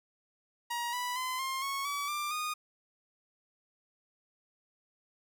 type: tone with pitch steps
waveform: sawtooth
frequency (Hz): 950 / 985.8 / 1022.9 / 1061.4 / 1101.4 / 1142.9 / 1185.9 / 1230.6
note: A#5 / B5 / C6 / C6 / C#6 / D6 / D6 / D#6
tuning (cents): +33 / -3 / -39 / +24 / -11 / -47 / +16 / -19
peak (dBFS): -29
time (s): 0.7-2.54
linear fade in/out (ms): 10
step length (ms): 230
effects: none